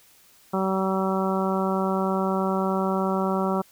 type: harmonic tone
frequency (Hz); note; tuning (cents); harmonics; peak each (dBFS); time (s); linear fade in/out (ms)
190.7; G3; -47; 1 / 2 / 3 / 4 / 5 / 6 / 7; -25 / -28 / -30 / -31 / -32 / -33 / -33; 0.53-3.62; 10
effects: white hiss -56 dBFS RMS until 3.71 s